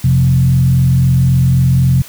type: tone with frequency modulation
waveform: sine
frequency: 130.81 Hz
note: C3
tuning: in tune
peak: -7 dBFS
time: 0.04-2.02 s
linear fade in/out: 5 ms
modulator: 43.8 Hz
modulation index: 0.74
effects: white hiss -35 dBFS RMS until 2.08 s